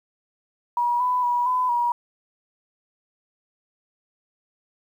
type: tone with pitch steps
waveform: sine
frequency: 961 / 997 / 969 / 1006 / 958 Hz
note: B5 / B5 / B5 / B5 / A#5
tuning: -48 / +16 / -33 / +32 / +47 cents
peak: -19 dBFS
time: 0.77-1.92 s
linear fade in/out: 2 ms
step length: 230 ms
effects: 9-bit